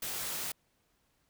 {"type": "noise with comb filter", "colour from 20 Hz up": "white", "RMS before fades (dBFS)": -37, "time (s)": [0.02, 0.52], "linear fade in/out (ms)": 5, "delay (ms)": 20, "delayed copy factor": 0.5, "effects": ["pink hiss -74 dBFS RMS until 1.29 s"]}